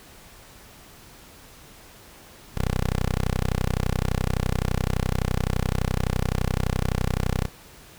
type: tone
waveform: 10% pulse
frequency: 31.76 Hz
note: B0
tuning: 49 cents sharp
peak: -14 dBFS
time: 2.54-7.49 s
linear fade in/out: 50 ms
effects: pink hiss -48 dBFS RMS until 7.98 s